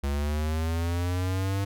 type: linear sweep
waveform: square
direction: up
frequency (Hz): 69.3 to 99.5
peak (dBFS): -26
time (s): 0.03-1.65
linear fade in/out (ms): 10
effects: none